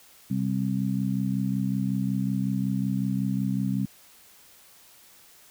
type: harmonic tone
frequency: 65.41 Hz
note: C2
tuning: in tune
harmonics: 2 / 3 / 4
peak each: -29 / -26 / -31 dBFS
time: 0.3-3.86 s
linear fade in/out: 10 ms
effects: white hiss -54 dBFS RMS until 5.5 s